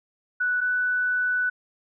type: tone pair in turn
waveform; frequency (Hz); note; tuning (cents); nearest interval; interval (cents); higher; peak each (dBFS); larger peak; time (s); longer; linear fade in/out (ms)
sine; 1480 / 1489.4; F#6 / F#6; 0 / +11; unison; 11; second; -21; neither; 0.4-0.61 / 0.61-1.5; second; 10
effects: none